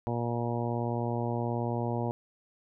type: harmonic tone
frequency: 118.7 Hz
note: A#2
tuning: 32 cents sharp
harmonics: 1 / 2 / 3 / 4 / 5 / 6 / 7 / 8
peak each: -32 / -35 / -37 / -38 / -39 / -40 / -40 / -41 dBFS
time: 0.07-2.11 s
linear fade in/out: 0 ms
effects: none